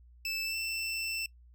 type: tone with pitch glide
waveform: 25% pulse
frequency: 2637 to 2672 Hz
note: E7 to E7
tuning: 0 to +23 cents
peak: -29 dBFS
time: 0.25-1.26 s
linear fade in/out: 2 ms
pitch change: +23 cents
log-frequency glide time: 0.44-0.55 s
effects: noise-tail reverb RT60 0.1 s tail -23 dB re dry + added 60 Hz sine -54 dBFS peak until 1.54 s